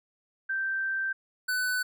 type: tone pair in turn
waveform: sine / square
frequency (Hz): 1564 / 1499.7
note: G6 / F#6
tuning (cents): -4 / +23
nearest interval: minor second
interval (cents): 73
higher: first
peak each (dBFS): -27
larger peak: neither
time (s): 0.49-1.13 / 1.48-1.83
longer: first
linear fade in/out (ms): 10
effects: none